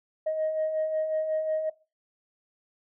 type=beating tone pair; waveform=sine; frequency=622 / 627.5 Hz; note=D#5 / D#5; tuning=-1 / +15 cents; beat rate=5.5 Hz; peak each=-34 / -25 dBFS; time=0.26-1.7 s; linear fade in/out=10 ms; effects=noise-tail reverb RT60 0.3 s tail -20 dB re dry + tanh soft clip ceiling -21 dBFS